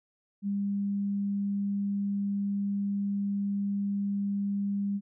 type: tone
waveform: sine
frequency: 200.5 Hz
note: G3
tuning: 39 cents sharp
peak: -27 dBFS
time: 0.42-5.01 s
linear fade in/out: 50 ms
effects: none